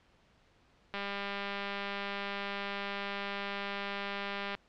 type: click train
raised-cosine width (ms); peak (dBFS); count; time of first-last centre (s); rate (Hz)
0.3; -21; 723; 0.94-4.55; 200
effects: pink hiss -66 dBFS RMS until 4.68 s + low-pass 4000 Hz 12 dB/octave